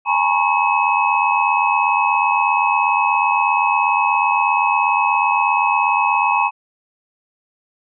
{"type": "tone cluster", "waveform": "sine", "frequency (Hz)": [827, 904, 992, 1092, 2566], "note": ["G#5", "A5", "B5", "C#6", "E7"], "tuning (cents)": [-8, 47, 7, -26, -47], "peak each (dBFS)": -20, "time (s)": [0.05, 6.51], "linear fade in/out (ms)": 50, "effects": []}